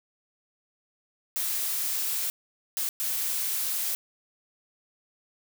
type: noise bursts at uneven times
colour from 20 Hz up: blue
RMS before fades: -29 dBFS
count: 3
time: 1.36-2.3 / 2.77-2.89 / 3-3.95 s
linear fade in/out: 0 ms
effects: none